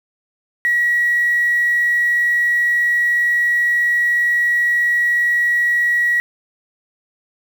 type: tone with quantisation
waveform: sine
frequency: 1919 Hz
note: A#6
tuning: 50 cents sharp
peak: -13 dBFS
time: 0.65-6.2 s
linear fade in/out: 0 ms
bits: 6
effects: none